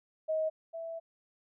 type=tone pair in turn; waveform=sine; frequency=631 / 659.9 Hz; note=D#5 / E5; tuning=+24 / +2 cents; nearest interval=minor second; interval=78 cents; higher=second; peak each=-28 / -37 dBFS; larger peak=first; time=0.28-0.5 / 0.73-1 s; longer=second; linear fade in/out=20 ms; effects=none